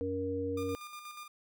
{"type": "harmonic tone", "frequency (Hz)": 94, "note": "F#2", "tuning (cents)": 28, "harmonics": [1, 3, 5], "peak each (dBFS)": [-40, -37, -34], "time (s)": [0.01, 0.75], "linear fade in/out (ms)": 0}
{"type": "tone with tremolo", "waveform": "sawtooth", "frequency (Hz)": 1205, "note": "D6", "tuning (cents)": 44, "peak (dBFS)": -39, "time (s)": [0.57, 1.28], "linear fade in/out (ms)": 5, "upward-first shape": "square", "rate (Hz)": 8.3, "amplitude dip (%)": 45}
{"effects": []}